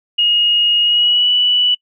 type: tone with pitch glide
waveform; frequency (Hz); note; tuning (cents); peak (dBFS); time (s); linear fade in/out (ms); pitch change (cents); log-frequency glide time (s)
sine; 2870 to 2958; F7 to F#7; +47 to -1; -10; 0.18-1.75; 10; +52; 0.82-1.3
effects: noise-tail reverb RT60 0.1 s tail -26 dB re dry